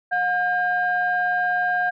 sine tone pair together, 721 / 1604.6 Hz, F#5 / G6, -45 / +40 cents, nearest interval octave + major second, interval 1385 cents, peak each -21 dBFS, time 0.11-1.91 s, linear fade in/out 20 ms, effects tanh soft clip ceiling -12 dBFS

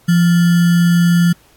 sine tone with sample-and-hold, 172.2 Hz, F3, 24 cents flat, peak -8 dBFS, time 0.08-1.33 s, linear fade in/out 10 ms, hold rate 1575 Hz, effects pink hiss -51 dBFS RMS until 1.56 s + AAC 64 kbps

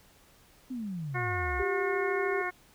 sine exponential sweep, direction down, 266.4 to 61.74 Hz, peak -33 dBFS, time 0.7-1.63 s, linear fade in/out 10 ms
harmonic tone, 361.3 Hz, F#4, 41 cents flat, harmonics 1 / 2 / 3 / 4 / 5 / 6, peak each -37 / -37 / -37 / -37 / -37 / -37 dBFS, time 1.14-2.51 s, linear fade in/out 20 ms
sine tone, 394.7 Hz, G4, 12 cents sharp, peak -29 dBFS, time 1.59-2.42 s, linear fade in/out 10 ms
effects pink hiss -60 dBFS RMS until 2.74 s

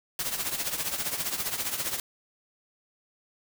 white noise with tremolo, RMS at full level -28 dBFS, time 0.19-2 s, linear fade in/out 2 ms, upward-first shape triangle, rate 15 Hz, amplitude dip 75%, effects none

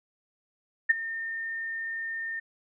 sine tone with ADSR envelope, 1817 Hz, A#6, 45 cents flat, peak -14 dBFS, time 0.89-2.4 s, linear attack 14 ms, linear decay 17 ms, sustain -17 dB, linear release 10 ms, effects none

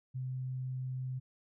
sine tone, 129 Hz, C3, 24 cents flat, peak -35 dBFS, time 0.14-1.2 s, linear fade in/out 20 ms, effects none

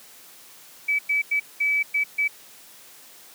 sine tone bursts at uneven times, 2295 Hz, D7, 40 cents flat, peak -19 dBFS, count 6, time 0.88-0.99 / 1.09-1.22 / 1.31-1.4 / 1.6-1.83 / 1.94-2.04 / 2.18-2.28 s, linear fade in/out 10 ms, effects white hiss -48 dBFS RMS until 3.34 s + high-pass 150 Hz 12 dB/octave

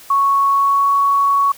sine tone with pitch glide, 1108.7 to 1117.1 Hz, C#6 to C#6, 0 to +13 cents, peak -11 dBFS, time 0.1-1.52 s, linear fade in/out 5 ms, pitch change +13 cents, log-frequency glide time 0.48-0.9 s, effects white hiss -41 dBFS RMS until 1.57 s

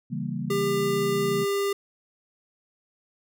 sine chord, C# diminished seventh, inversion none, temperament equal, 138.59 / 164.81 / 196 / 233.1 Hz, C#3 / E3 / G3 / Bb3, 0 / 0 / 0 / 0 cents, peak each -33 dBFS, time 0.1-1.45 s, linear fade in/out 20 ms
square tone, 399.7 Hz, G4, 34 cents sharp, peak -24 dBFS, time 0.5-1.73 s, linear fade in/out 5 ms
effects none

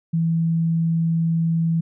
sine tone, 164.81 Hz, E3, in tune, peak -17 dBFS, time 0.13-1.81 s, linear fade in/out 10 ms, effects none

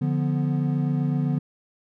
triangle chord, B diminished, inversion first, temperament equal, 146.83 / 174.61 / 246.9 Hz, D3 / F3 / B3, 0 / 0 / 0 cents, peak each -21 / -26 / -25 dBFS, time 0.01-1.39 s, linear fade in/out 10 ms, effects none

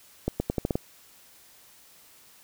accelerating click train, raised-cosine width 2 ms, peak -12 dBFS, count 7, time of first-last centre 0.28-0.755 s, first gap 120 ms, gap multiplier 0.83, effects white hiss -55 dBFS RMS until 2.43 s

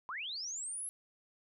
sine linear sweep, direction up, 958 to 11175 Hz, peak -38 dBFS, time 0.09-0.89 s, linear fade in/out 0 ms, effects none

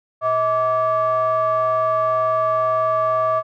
triangle ring-modulated tone, 261.6 Hz, C4, in tune, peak -11 dBFS, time 0.21-3.43 s, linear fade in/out 50 ms, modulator 901 Hz, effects none

